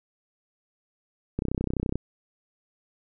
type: click train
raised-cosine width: 3 ms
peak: -14 dBFS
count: 19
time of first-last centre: 1.39-1.956 s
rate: 31.8 Hz
effects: none